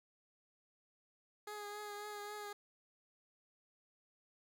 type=tone with vibrato; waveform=15% pulse; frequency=415.3 Hz; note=G#4; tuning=in tune; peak=-38 dBFS; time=1.47-2.53 s; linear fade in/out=5 ms; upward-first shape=triangle; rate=3.7 Hz; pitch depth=27 cents each way; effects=none